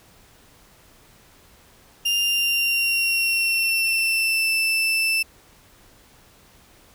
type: tone with pitch glide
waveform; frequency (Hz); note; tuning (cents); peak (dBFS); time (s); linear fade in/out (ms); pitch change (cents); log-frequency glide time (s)
35% pulse; 2800 to 2654; F7 to E7; +4 to +11; -17; 2.05-5.23; 10; -93; 2.18-4.54
effects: pink hiss -53 dBFS RMS until 6.94 s